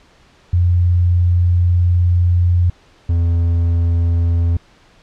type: tone pair in turn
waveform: sine / triangle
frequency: 88.1 / 84.94 Hz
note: F2 / F2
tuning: +16 / -48 cents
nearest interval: minor second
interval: 64 cents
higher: first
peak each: -10 dBFS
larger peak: neither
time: 0.53-2.7 / 3.09-4.57 s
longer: first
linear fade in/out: 5 ms
effects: pink hiss -50 dBFS RMS until 5.02 s + low-pass 5000 Hz 12 dB/octave